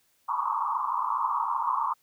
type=band-pass noise; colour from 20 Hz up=pink; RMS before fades=-28 dBFS; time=0.28-1.94 s; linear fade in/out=10 ms; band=890 to 1200 Hz; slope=96 dB/octave; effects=white hiss -68 dBFS RMS until 2.02 s